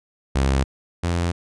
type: tone pair in turn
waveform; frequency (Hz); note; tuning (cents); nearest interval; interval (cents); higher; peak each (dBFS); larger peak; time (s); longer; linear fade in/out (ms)
sawtooth; 67.3 / 86.23; C2 / F2; +49 / -21; major third; 430; second; -13 / -16; first; 0.35-0.64 / 1.03-1.32; neither; 10
effects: resampled to 22050 Hz